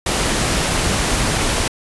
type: noise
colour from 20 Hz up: pink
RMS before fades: -18 dBFS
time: 0.06-1.68 s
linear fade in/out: 5 ms
effects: resampled to 24000 Hz